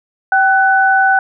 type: tone pair together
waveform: sine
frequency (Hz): 773.4 / 1495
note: G5 / F#6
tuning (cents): -24 / +17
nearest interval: major seventh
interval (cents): 1141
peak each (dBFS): -11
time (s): 0.32-1.19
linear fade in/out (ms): 2
effects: none